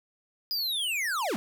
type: linear sweep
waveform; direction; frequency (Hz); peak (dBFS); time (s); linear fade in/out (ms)
square; down; 4978 to 174.61; -28; 0.51-1.36; 0
effects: none